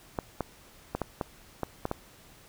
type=clicks; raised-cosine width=1 ms; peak=-15 dBFS; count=8; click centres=0.188 / 0.407 / 0.95 / 1.017 / 1.212 / 1.633 / 1.854 / 1.914 s; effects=pink hiss -55 dBFS RMS until 2.48 s